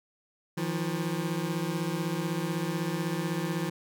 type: beating tone pair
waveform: 25% pulse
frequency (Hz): 159.7 / 175.7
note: D#3 / F3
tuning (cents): +45 / +11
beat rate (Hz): 16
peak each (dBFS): -28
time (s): 0.57-3.7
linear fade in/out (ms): 10
effects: none